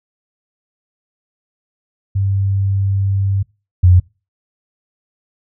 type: tone pair in turn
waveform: sine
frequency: 98 / 90.2 Hz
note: G2 / F#2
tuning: 0 / -44 cents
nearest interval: minor second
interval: 144 cents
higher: first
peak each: -13 / -5 dBFS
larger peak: second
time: 2.15-3.43 / 3.83-4 s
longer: first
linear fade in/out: 10 ms
effects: noise-tail reverb RT60 0.3 s tail -24 dB re dry